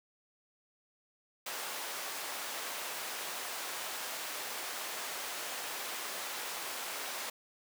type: high-pass noise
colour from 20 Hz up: pink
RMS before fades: -40 dBFS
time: 1.46-7.3 s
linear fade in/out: 5 ms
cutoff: 650 Hz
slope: 12 dB/octave
effects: none